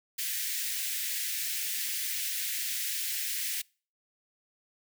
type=high-pass noise; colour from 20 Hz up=white; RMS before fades=-33 dBFS; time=0.18-3.62 s; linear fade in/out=10 ms; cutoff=1700 Hz; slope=48 dB/octave; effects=noise-tail reverb RT60 0.4 s tail -26 dB re dry